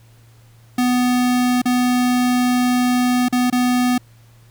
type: tone with dropouts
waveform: square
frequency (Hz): 248.2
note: B3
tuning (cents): +9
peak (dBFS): -15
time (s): 0.78-3.98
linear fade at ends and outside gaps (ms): 5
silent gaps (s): 1.618-1.655 / 3.285-3.325 / 3.501-3.525
effects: added 115 Hz sine -46 dBFS peak until 4.5 s + pink hiss -55 dBFS RMS until 4.5 s